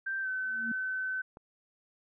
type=tone with pitch glide; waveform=sine; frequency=1568 to 1522.5 Hz; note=G6 to F#6; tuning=0 to +49 cents; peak=-31 dBFS; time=0.06-1.22 s; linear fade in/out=10 ms; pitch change=-51 cents; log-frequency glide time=0.21-0.28 s
type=tone with exponential growth; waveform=sine; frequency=229.4 Hz; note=A#3; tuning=28 cents flat; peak=-32 dBFS; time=0.42-0.72 s; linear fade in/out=5 ms; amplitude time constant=64 ms
type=click; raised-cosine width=1 ms; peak=-34 dBFS; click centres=1.371 s
effects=none